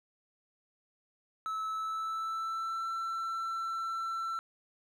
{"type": "tone with pitch glide", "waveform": "triangle", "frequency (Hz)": [1302, 1340.9], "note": ["E6", "E6"], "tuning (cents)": [-22, 29], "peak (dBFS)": -31, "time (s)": [1.46, 4.39], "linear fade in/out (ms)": 0, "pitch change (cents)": 51, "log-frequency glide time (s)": [1.68, 2.87], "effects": []}